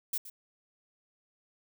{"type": "noise with echo", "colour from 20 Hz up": "violet", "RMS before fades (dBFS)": -32, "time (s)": [0.13, 0.18], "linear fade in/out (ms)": 5, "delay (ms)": 120, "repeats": 1, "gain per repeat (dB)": -14, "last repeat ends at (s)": 0.3, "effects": []}